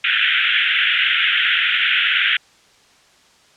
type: band-pass noise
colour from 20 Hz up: white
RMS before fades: -17 dBFS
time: 0.04-2.37 s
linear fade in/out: 5 ms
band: 1400 to 3400 Hz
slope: 96 dB/octave
effects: white hiss -52 dBFS RMS until 3.56 s + low-pass 6000 Hz 12 dB/octave